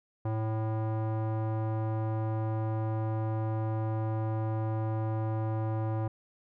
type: tone with low-pass filter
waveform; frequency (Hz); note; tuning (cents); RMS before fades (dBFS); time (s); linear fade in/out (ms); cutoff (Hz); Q
square; 110; A2; 0; -31; 0.25-6.08; 5; 900; 1.5
effects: none